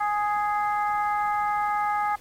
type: harmonic tone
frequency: 415.9 Hz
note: G#4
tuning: 2 cents sharp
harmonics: 2 / 3 / 4 / 5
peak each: -24 / -28 / -36 / -37 dBFS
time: 0-2.16 s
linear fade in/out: 10 ms
effects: pink hiss -52 dBFS RMS until 2.2 s + AAC 48 kbps